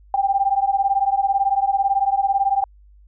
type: beating tone pair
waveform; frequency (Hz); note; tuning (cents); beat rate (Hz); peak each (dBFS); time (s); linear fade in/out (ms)
sine; 780 / 798; G5 / G5; -9 / +31; 18; -19; 0.14-2.64; 2
effects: added 50 Hz sine -46 dBFS peak until 3.07 s